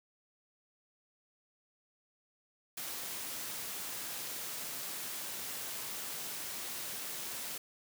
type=high-pass noise; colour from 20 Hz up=white; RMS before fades=-41 dBFS; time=2.77-7.58 s; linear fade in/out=5 ms; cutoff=110 Hz; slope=12 dB/octave; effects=none